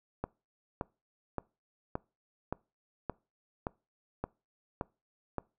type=click train; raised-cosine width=1 ms; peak=-19 dBFS; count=10; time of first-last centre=0.24-5.383 s; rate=1.75 Hz; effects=noise-tail reverb RT60 0.3 s tail -24 dB re dry